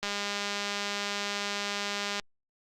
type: click train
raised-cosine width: 0.2 ms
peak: -15 dBFS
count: 441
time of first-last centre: 0.03-2.197 s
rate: 203 Hz
effects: Opus 48 kbps